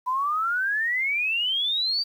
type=exponential sweep; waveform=sine; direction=up; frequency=987.8 to 4699 Hz; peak=-22 dBFS; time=0.06-2.04 s; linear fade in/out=20 ms; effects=9-bit